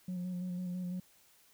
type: tone with vibrato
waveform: sine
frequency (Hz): 180.3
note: F#3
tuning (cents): -45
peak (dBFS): -33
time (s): 0.08-1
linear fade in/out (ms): 5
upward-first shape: square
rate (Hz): 6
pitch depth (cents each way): 22
effects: tanh soft clip ceiling -34 dBFS + white hiss -65 dBFS RMS until 1.53 s